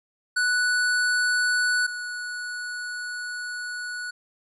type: tone pair in turn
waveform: square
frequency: 1480 / 1469.8 Hz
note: F#6 / F#6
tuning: 0 / -12 cents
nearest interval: unison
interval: 12 cents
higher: first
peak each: -21 / -31 dBFS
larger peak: first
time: 0.36-1.87 / 1.87-4.11 s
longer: second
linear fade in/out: 10 ms
effects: resampled to 24000 Hz